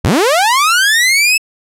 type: linear sweep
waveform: sawtooth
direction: up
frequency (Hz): 53.2 to 2637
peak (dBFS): -5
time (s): 0.04-1.38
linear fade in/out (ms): 10
effects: low-pass 12000 Hz 12 dB/octave